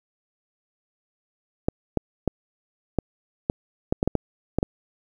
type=clicks; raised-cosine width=2 ms; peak=-7 dBFS; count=11; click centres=1.685 / 1.973 / 2.277 / 2.987 / 3.499 / 3.925 / 4.029 / 4.076 / 4.153 / 4.586 / 4.629 s; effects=8-bit